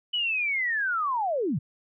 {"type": "linear sweep", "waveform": "sine", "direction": "down", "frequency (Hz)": [2995, 110.5], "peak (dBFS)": -24, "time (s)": [0.13, 1.59], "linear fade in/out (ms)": 10, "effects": []}